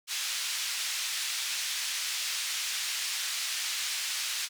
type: band-pass noise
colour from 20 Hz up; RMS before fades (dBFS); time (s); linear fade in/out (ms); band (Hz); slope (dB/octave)
white; -33; 0.07-4.49; 50; 2000 to 6100; 12
effects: none